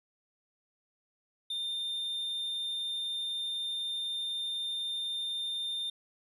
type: tone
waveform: triangle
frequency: 3612 Hz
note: A7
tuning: 45 cents sharp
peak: -31 dBFS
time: 1.5-5.9 s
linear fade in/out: 5 ms
effects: resampled to 32000 Hz + 12-bit